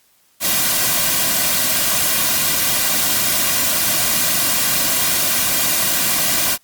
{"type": "noise with comb filter", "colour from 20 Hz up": "white", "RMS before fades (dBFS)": -17, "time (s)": [0.4, 6.58], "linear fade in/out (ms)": 50, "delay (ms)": 2.3, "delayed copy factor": -0.6, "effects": ["white hiss -57 dBFS RMS until 6.63 s", "Opus 48 kbps"]}